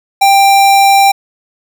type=tone; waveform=square; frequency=789 Hz; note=G5; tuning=11 cents sharp; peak=-5 dBFS; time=0.21-1.12 s; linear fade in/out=10 ms; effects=none